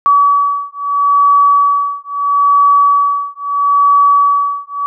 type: beating tone pair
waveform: sine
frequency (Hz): 1140 / 1140.76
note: C#6 / C#6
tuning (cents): +48 / +49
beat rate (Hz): 0.76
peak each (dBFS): -11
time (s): 0.06-4.86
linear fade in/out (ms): 0
effects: none